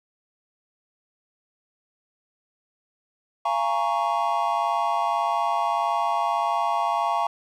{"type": "chord", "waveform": "triangle", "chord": "Bb minor seventh", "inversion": "second", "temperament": "equal with one note detuned", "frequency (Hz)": [688, 830.6, 932.3, 1108.7], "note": ["F5", "Ab5", "Bb5", "Db6"], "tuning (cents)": [-26, 0, 0, 0], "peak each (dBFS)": -25, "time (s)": [3.45, 7.27], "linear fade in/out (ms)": 5, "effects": []}